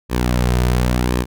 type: tone with flanger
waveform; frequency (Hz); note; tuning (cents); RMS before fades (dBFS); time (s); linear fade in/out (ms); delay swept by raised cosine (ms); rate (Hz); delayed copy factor
sawtooth; 61.4; B1; -9; -17; 0.09-1.26; 50; 1.4 to 3.7; 0.93; -0.5
effects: none